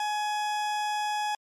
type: tone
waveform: 40% pulse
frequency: 841 Hz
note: G#5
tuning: 22 cents sharp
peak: -26 dBFS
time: 0-1.35 s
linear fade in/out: 2 ms
effects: low-pass 8000 Hz 12 dB/octave + MP3 96 kbps